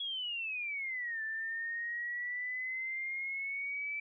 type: exponential two-way sweep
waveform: sine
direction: down then up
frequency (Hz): 3362 to 1760 to 2322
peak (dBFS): -35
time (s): 0-4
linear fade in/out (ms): 5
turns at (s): 1.22
effects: none